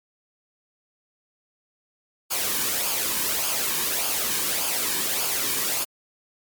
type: noise with flanger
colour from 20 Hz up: white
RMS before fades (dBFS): -25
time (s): 2.3-5.85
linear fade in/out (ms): 20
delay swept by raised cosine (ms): 0.51 to 1.51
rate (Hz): 1.7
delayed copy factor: -0.55
effects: MP3 96 kbps